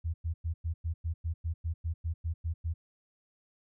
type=tone bursts; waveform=sine; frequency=82.6 Hz; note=E2; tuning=4 cents sharp; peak=-29 dBFS; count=14; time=0.04-2.74 s; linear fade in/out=20 ms; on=100 ms; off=100 ms; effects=none